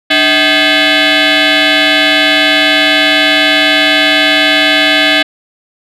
sine tone with frequency modulation, 640 Hz, D#5, 49 cents sharp, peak -4 dBFS, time 0.1-5.23 s, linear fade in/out 10 ms, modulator 468 Hz, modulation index 7.1, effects tanh soft clip ceiling -4 dBFS

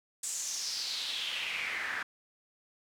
pink noise with band-pass filter sweep, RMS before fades -36 dBFS, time 0.23-2.03 s, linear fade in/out 5 ms, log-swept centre 7900 to 1600 Hz, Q 4.3, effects none

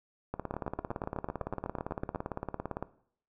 two click trains, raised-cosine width 1 ms, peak -21 / -20 dBFS, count 14 / 45, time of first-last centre 0.54-2.159 / 0.34-2.826 s, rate 8.03 / 17.7 Hz, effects noise-tail reverb RT60 0.6 s tail -17 dB re dry

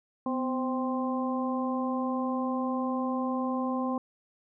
harmonic tone with a mistuned harmonic, 261.6 Hz, C4, in tune, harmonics 1 / 2 / 3 / 4, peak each -29 / -35 / -37 / -35 dBFS, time 0.26-3.98 s, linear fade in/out 2 ms, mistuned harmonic 1, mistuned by -59 cents, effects none

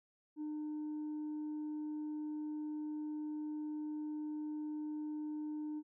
sine tone with tanh clipping, 303 Hz, D#4, 46 cents flat, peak -39 dBFS, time 0.36-5.83 s, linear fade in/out 50 ms, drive 1 dB, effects none

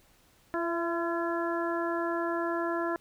harmonic tone with a mistuned harmonic, 340 Hz, F4, 46 cents flat, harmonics 1 / 2 / 3 / 4 / 5, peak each -31 / -34 / -36 / -37 / -38 dBFS, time 0.54-2.96 s, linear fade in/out 0 ms, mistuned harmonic 2, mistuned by -26 cents, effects pink hiss -63 dBFS RMS until 3 s

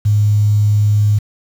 sine tone with quantisation, 104.5 Hz, G#2, 11 cents sharp, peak -9 dBFS, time 0.05-1.19 s, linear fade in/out 10 ms, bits 6, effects none

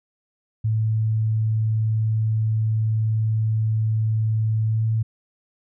sine tone with pitch glide, 109.9 to 111.37 Hz, A2 to A2, -2 to +21 cents, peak -18 dBFS, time 0.64-5.03 s, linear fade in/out 10 ms, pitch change +23 cents, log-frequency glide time 4.66-4.85 s, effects none

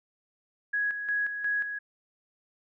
sine tone with tremolo, 1666 Hz, G#6, 5 cents sharp, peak -25 dBFS, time 0.73-1.79 s, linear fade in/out 10 ms, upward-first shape square, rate 2.8 Hz, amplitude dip 55%, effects none

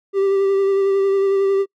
triangle tone with vibrato, 392 Hz, G4, in tune, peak -12 dBFS, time 0.13-1.66 s, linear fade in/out 50 ms, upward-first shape sine, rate 11 Hz, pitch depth 19 cents each way, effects noise-tail reverb RT60 0.1 s tail -26 dB re dry

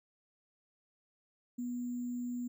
sine tone with sample-and-hold, 244.1 Hz, B3, 20 cents flat, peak -35 dBFS, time 1.58-2.48 s, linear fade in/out 10 ms, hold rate 7350 Hz, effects none

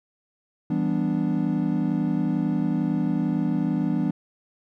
triangle chord, E minor seventh, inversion none, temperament equal, 164.81 / 196 / 246.9 / 293.7 Hz, E3 / G3 / B3 / D4, 0 / 0 / 0 / 0 cents, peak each -25 dBFS, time 0.7-4.11 s, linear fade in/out 5 ms, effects none

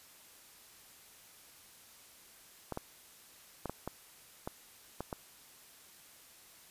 clicks, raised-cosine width 1 ms, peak -23 dBFS, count 8, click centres 2.723 / 2.774 / 3.657 / 3.696 / 3.876 / 4.475 / 5.006 / 5.128 s, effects white hiss -58 dBFS RMS until 6.7 s + resampled to 32000 Hz

